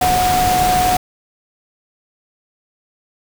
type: tone in noise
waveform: sine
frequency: 731 Hz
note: F#5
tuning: 21 cents flat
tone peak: -13 dBFS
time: 0.01-0.97 s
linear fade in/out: 5 ms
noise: pink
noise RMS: -20 dBFS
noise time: 0.01-0.97 s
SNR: +4 dB
effects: none